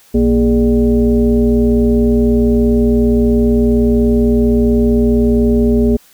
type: tone with frequency modulation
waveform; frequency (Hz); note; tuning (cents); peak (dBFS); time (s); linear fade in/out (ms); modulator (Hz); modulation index
sine; 234.8; A#3; +13; -8; 0.14-5.97; 10; 177; 1.1
effects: white hiss -47 dBFS RMS until 6.13 s